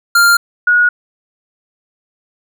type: tone pair in turn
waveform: square / sine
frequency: 1396.9 / 1451.8 Hz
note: F6 / F#6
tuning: 0 / -33 cents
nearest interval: minor second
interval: 67 cents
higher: second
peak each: -7 dBFS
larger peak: neither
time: 0.15-0.37 / 0.67-0.89 s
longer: neither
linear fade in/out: 5 ms
effects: none